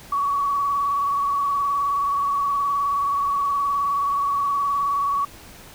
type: tone with vibrato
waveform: sine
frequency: 1128 Hz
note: C#6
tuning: 30 cents sharp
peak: -19 dBFS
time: 0.12-5.25 s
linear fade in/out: 5 ms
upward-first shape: sine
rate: 19 Hz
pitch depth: 31 cents each way
effects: pink hiss -44 dBFS RMS until 5.74 s